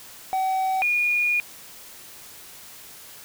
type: tone pair in turn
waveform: triangle / sine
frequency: 759 / 2438 Hz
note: F#5 / D#7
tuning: +44 / -36 cents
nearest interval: octave + minor sixth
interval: 2020 cents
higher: second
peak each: -19 dBFS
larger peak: neither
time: 0.33-0.82 / 0.82-1.4 s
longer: second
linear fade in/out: 0 ms
effects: white hiss -44 dBFS RMS until 3.24 s